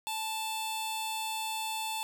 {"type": "tone with notch filter", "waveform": "15% pulse", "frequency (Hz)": 880, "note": "A5", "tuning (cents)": 0, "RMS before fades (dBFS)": -35, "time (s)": [0.07, 2.03], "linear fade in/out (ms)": 0, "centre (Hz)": 1800, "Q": 1.1, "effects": []}